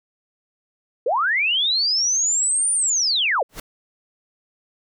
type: linear two-way sweep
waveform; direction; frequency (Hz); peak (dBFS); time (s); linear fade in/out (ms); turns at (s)
sine; up then down; 426.2 to 9350 to 426.2; -17; 1.06-3.43; 5; 2.73
type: noise with exponential growth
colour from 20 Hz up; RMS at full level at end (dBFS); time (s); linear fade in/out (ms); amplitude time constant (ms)
pink; -27; 3.49-3.6; 5; 22
effects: none